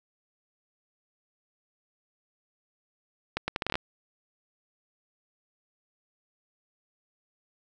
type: accelerating click train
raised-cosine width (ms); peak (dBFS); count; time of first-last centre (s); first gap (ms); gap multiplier
0.3; -12; 9; 3.37-3.755; 110; 0.74
effects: none